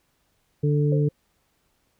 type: harmonic tone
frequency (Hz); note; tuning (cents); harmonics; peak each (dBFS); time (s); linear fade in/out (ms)
147; D3; +2; 1 / 2 / 3; -19 / -29 / -26; 0.63-1.09; 10
type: tone with exponential decay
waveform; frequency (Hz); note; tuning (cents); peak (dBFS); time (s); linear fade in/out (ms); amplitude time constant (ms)
sine; 523.3; C5; 0; -24; 0.92-1.12; 5; 43
effects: pink hiss -69 dBFS RMS until 1.99 s